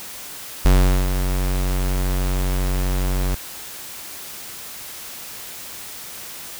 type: tone with ADSR envelope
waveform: square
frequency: 46.25 Hz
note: F#1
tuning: in tune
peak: -10 dBFS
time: 0.65-3.35 s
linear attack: 5 ms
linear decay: 410 ms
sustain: -9 dB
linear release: 4 ms
effects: white hiss -35 dBFS RMS until 6.59 s